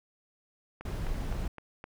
click train, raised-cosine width 0.5 ms, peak -27 dBFS, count 5, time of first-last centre 0.81-1.841 s, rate 3.88 Hz
brown noise, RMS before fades -33 dBFS, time 0.85-1.48 s, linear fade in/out 5 ms
effects none

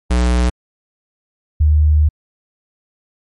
square / sine tone pair in turn, 60.9 / 75.93 Hz, B1 / D#2, -24 / -42 cents, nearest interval major third, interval 382 cents, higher second, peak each -12 / -8 dBFS, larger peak second, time 0.1-0.5 / 1.6-2.09 s, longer second, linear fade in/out 10 ms, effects MP3 48 kbps

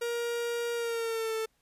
45% pulse tone with pitch glide, 472.1 to 443 Hz, A#4 to A4, +22 to +12 cents, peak -30 dBFS, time 0.01-1.46 s, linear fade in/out 10 ms, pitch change -110 cents, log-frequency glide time 0.74-1.35 s, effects pink hiss -72 dBFS RMS until 1.61 s + resampled to 32000 Hz

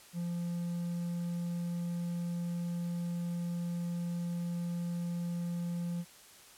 triangle tone, 172.8 Hz, F3, 18 cents flat, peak -31 dBFS, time 0.13-6.05 s, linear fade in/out 50 ms, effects white hiss -56 dBFS RMS until 6.57 s + low-pass 12000 Hz 12 dB/octave

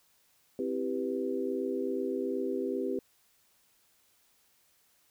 sine chord, C major seventh, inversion none, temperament equal, 261.6 / 329.6 / 392 / 493.9 Hz, C4 / E4 / G4 / B4, 0 / 0 / 0 / 0 cents, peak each -35 / -38 / -33 / -37 dBFS, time 0.59-2.99 s, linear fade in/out 2 ms, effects white hiss -68 dBFS RMS until 5.1 s

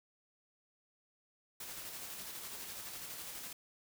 white noise with tremolo, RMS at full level -45 dBFS, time 1.6-3.53 s, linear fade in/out 5 ms, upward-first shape square, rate 12 Hz, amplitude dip 25%, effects none

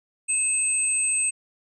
sine tone pair together, 2600 / 8254 Hz, E7 / C9, -24 / -25 cents, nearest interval octave + minor sixth, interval 1999 cents, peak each -29 / -21 dBFS, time 0.28-1.31 s, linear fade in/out 20 ms, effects none

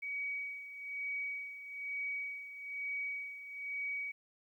sine tone with tremolo, 2263 Hz, C#7, 35 cents sharp, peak -35 dBFS, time 0.02-4.12 s, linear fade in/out 10 ms, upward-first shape sine, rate 1.1 Hz, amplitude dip 70%, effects 12-bit

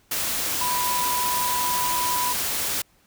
sine tone in noise, 987 Hz, B5, 1 cent flat, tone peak -24 dBFS, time 0.61-2.33 s, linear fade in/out 5 ms, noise white, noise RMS -26 dBFS, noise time 0.11-2.82 s, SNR -1 dB, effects pink hiss -61 dBFS RMS until 3.06 s

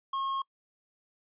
sine tone with hard clipping, 1082 Hz, C#6, 42 cents flat, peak -31 dBFS, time 0.13-0.42 s, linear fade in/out 5 ms, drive 6 dB, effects noise-tail reverb RT60 0.1 s tail -25 dB re dry + resampled to 8000 Hz

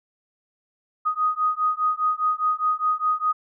sine beating tone pair, 1244.5 / 1249.4 Hz, D#6 / D#6, 0 / +7 cents, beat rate 4.9 Hz, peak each -23 dBFS, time 1.05-3.33 s, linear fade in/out 20 ms, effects none

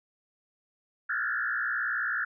sine tone with frequency modulation, 1568 Hz, G6, in tune, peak -27 dBFS, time 1.09-2.25 s, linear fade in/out 10 ms, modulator 59.5 Hz, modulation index 3.5, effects none

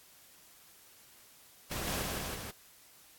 pink noise with echo, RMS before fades -37 dBFS, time 1.71-2.03 s, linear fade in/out 5 ms, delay 160 ms, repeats 3, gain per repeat -2 dB, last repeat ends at 2.51 s, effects white hiss -59 dBFS RMS until 3.18 s + AAC 64 kbps

